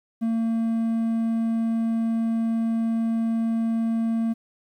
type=tone; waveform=triangle; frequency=227.2 Hz; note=A#3; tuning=44 cents flat; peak=-19 dBFS; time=0.21-4.34 s; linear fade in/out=20 ms; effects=10-bit